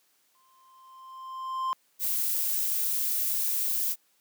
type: tone with exponential growth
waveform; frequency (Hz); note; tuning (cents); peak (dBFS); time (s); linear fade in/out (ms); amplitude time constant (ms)
triangle; 1046.5; C6; 0; -23; 0.35-1.73; 0; 300
type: noise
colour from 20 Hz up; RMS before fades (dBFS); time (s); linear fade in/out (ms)
violet; -28; 1.99-3.96; 50
effects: white hiss -68 dBFS RMS until 4.2 s + high-pass 200 Hz 12 dB/octave